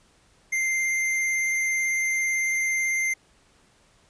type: tone with vibrato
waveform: square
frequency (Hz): 2093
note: C7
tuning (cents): 0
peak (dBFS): -23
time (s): 0.52-3.14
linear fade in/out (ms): 10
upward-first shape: sine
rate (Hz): 18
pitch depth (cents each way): 9
effects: pink hiss -60 dBFS RMS until 4.09 s + resampled to 22050 Hz